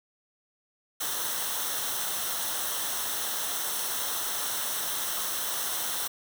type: noise with comb filter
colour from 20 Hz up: white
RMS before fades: -31 dBFS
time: 1-6.08 s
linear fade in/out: 10 ms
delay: 0.42 ms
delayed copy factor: -0.65
effects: none